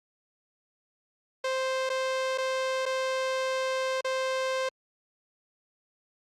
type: tone with dropouts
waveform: sawtooth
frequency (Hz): 523.3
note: C5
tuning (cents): 0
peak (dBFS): -23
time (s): 1.44-4.69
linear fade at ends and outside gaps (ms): 5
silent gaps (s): 1.893-1.899 / 2.377-2.382 / 2.856-2.861 / 4.01-4.045
effects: low-pass 6000 Hz 12 dB/octave + Opus 48 kbps